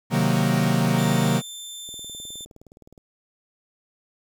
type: chord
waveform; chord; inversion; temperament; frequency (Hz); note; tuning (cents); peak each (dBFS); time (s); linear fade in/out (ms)
45% pulse; C half-diminished seventh; none; equal; 130.81 / 155.56 / 185 / 233.1; C3 / Eb3 / Gb3 / Bb3; 0 / 0 / 0 / 0; -24; 0.1-1.42; 50
type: tone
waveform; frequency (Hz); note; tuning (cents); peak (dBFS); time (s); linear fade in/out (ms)
20% pulse; 3555; A7; +17; -29; 0.98-2.45; 5
type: click train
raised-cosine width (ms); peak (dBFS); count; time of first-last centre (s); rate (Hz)
2; -34; 22; 1.89-2.978; 19.3
effects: 9-bit